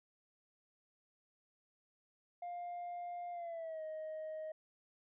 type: tone with pitch glide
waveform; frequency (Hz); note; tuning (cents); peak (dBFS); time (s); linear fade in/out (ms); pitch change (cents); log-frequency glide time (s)
sine; 703 to 626.3; F5 to D#5; +11 to +11; -39; 2.42-4.52; 5; -200; 3.32-3.83
effects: tanh soft clip ceiling -40 dBFS